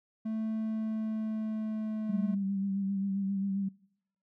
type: tone with pitch glide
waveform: triangle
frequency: 220 to 216.1 Hz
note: A3 to A3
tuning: 0 to -31 cents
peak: -29 dBFS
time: 0.25-2.35 s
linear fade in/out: 10 ms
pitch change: -31 cents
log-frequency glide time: 0.55-2.17 s
type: tone with vibrato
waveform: sine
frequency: 196 Hz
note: G3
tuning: in tune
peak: -29 dBFS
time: 2.09-3.69 s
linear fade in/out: 10 ms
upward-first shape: sine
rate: 7.5 Hz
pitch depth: 32 cents each way
effects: noise-tail reverb RT60 0.8 s tail -25 dB re dry